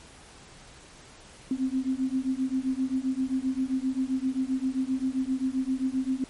sine beating tone pair, 258 / 265.6 Hz, C4 / C4, -24 / +26 cents, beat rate 7.6 Hz, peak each -28 dBFS, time 1.51-6.24 s, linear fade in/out 2 ms, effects pink hiss -50 dBFS RMS until 6.29 s + MP3 48 kbps

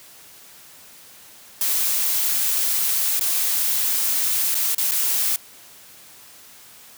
blue noise with dropouts, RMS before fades -21 dBFS, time 1.61-5.36 s, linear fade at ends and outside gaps 1 ms, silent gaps 3.195-3.21 / 4.545-4.552 / 4.748-4.781 / 4.911-4.918 s, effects white hiss -46 dBFS RMS until 6.97 s + high-pass 60 Hz 12 dB/octave

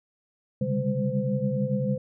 sine tone cluster, 131.8 / 142.5 / 197.8 / 204.8 / 513 Hz, C3 / C#3 / G3 / G#3 / C5, +13 / +48 / +16 / -24 / -34 cents, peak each -30 dBFS, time 0.61-1.98 s, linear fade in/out 5 ms, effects none

